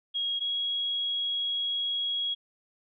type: tone pair in turn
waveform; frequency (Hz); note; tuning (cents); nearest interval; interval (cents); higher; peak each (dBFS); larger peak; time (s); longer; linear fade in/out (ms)
sine; 3286 / 3313; G#7 / G#7; -19 / -5; unison; 14; second; -27; neither; 0.14-0.4 / 0.4-2.35; second; 20
effects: none